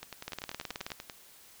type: two click trains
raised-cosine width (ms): 0.2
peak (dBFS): -23 / -19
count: 12 / 13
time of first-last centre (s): 0.03-1.098 / 0.28-0.918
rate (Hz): 10.3 / 18.8
effects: white hiss -56 dBFS RMS until 1.6 s